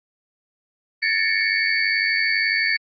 sine tone cluster, 1723 / 1815 / 2196 / 2294 / 4525 Hz, A6 / A#6 / C#7 / D7 / C#8, -37 / -47 / -17 / -41 / +35 cents, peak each -26 / -24 / -22 / -27 / -26 dBFS, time 1.02-2.77 s, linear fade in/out 10 ms, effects Opus 24 kbps

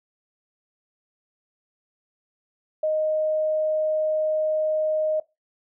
sine tone, 621 Hz, D#5, 3 cents flat, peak -20 dBFS, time 2.83-5.2 s, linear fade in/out 5 ms, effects noise-tail reverb RT60 0.2 s tail -19 dB re dry

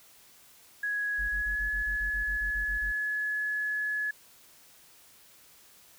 sine tone with pitch glide, 1668 to 1701.1 Hz, G#6 to G#6, +7 to +41 cents, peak -28 dBFS, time 0.83-4.11 s, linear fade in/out 5 ms, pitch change +34 cents, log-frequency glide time 1.25-1.64 s
triangle tone bursts, 46.25 Hz, F#1, in tune, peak -32 dBFS, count 13, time 1.18-2.922 s, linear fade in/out 20 ms, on 110 ms, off 26 ms
effects white hiss -57 dBFS RMS until 5.98 s

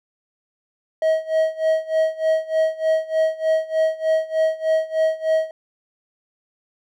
triangle tone with tremolo, 637 Hz, D#5, 41 cents sharp, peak -12 dBFS, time 1.02-5.51 s, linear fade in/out 2 ms, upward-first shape sine, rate 3.3 Hz, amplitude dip 90%, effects none

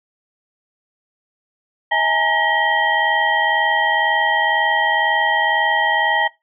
sine tone cluster, 642 / 832 / 914 / 1906 / 3143 Hz, E5 / G#5 / A#5 / A#6 / G7, -46 / +3 / -34 / +38 / +4 cents, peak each -26 / -20 / -21 / -18 / -26 dBFS, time 1.91-6.28 s, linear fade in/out 10 ms, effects noise-tail reverb RT60 0.2 s tail -20 dB re dry

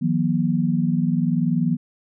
sine tone cluster, 159.5 / 179.9 / 240.4 Hz, D#3 / F#3 / B3, +43 / -48 / -46 cents, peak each -22 dBFS, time 0.01-1.77 s, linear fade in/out 20 ms, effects none

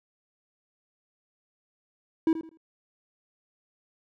triangle tone with echo, 323.3 Hz, E4, 34 cents flat, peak -17 dBFS, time 2.27-2.33 s, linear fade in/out 2 ms, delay 81 ms, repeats 3, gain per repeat -12 dB, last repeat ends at 2.573 s, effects none

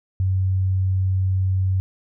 sine tone, 94.3 Hz, F#2, 33 cents sharp, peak -17 dBFS, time 0.2-1.8 s, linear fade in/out 0 ms, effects none

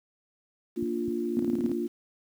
sine chord, Bb major, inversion none, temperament equal, 233.1 / 293.7 / 349.2 Hz, Bb3 / D4 / F4, 0 / 0 / 0 cents, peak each -32 / -34 / -30 dBFS, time 0.76-1.88 s, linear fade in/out 20 ms
clicks, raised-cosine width 5 ms, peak -24 dBFS, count 2, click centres 0.826 / 1.08 s
sine tone bursts, 246.9 Hz, B3, in tune, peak -24 dBFS, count 7, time 1.37-1.716 s, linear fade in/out 0 ms, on 22 ms, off 32 ms
effects high-pass 100 Hz 12 dB/octave + 9-bit

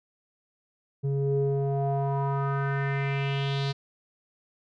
square tone with low-pass filter sweep, 138.59 Hz, C#3, in tune, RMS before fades -27 dBFS, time 1.03-3.73 s, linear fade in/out 20 ms, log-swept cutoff 300 to 4300 Hz, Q 3.8, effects none

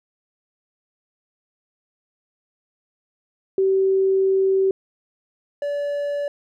sine / triangle tone pair in turn, 384.3 / 575.8 Hz, G4 / D5, -34 / -34 cents, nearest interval perfect fifth, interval 700 cents, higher second, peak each -15 / -20 dBFS, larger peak first, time 3.58-4.71 / 5.62-6.28 s, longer first, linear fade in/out 2 ms, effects none

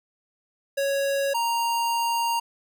square tone pair in turn, 554.4 / 932.4 Hz, C#5 / A#5, 0 / 0 cents, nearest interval major sixth, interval 900 cents, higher second, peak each -23 dBFS, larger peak neither, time 0.77-1.34 / 1.34-2.4 s, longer second, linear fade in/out 10 ms, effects none

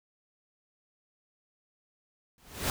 pink noise with exponential growth, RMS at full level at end -26 dBFS, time 2.38-2.7 s, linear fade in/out 1 ms, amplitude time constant 69 ms, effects none

